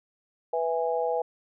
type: chord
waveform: sine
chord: E major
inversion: second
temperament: just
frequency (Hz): 494.4 / 659.3 / 824.1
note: B4 / E5 / G#5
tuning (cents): +2 / 0 / -14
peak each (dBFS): -27 / -30 / -30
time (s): 0.53-1.22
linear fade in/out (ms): 5
effects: none